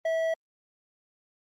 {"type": "tone with hard clipping", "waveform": "triangle", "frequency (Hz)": 651, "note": "E5", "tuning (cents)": -22, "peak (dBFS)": -26, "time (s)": [0.05, 0.34], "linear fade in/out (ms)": 5, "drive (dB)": 10, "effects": ["Opus 24 kbps"]}